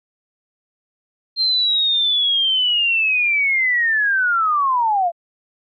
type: linear sweep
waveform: sine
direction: down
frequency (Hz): 4186 to 659.3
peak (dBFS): -14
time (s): 1.36-5.12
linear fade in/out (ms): 50
effects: MP3 32 kbps